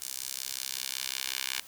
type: tone with high-pass filter sweep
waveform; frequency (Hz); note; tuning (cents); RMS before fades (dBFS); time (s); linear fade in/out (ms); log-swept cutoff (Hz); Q
10% pulse; 65.41; C2; 0; -36; 0.02-1.6; 0; 6500 to 2600; 0.96
effects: white hiss -51 dBFS RMS until 1.67 s